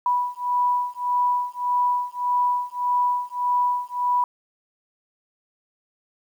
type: beating tone pair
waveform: sine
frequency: 982 / 983.7 Hz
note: B5 / B5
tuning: -10 / -7 cents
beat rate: 1.7 Hz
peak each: -23 dBFS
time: 0.06-4.24 s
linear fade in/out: 2 ms
effects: 9-bit